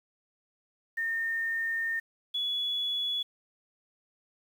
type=tone pair in turn; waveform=sine; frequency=1823 / 3398 Hz; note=A#6 / G#7; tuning=-39 / +39 cents; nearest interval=major seventh; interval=1078 cents; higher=second; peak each=-28 dBFS; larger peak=neither; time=0.97-2 / 2.34-3.23 s; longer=first; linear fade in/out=10 ms; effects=9-bit